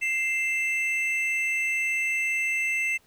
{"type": "tone pair together", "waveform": "triangle", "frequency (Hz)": [2093, 2655], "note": ["C7", "E7"], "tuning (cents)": [0, 12], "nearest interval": "major third", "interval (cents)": 412, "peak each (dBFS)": -25, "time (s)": [0.01, 2.98], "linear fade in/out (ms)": 20, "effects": ["pink hiss -62 dBFS RMS until 3.06 s"]}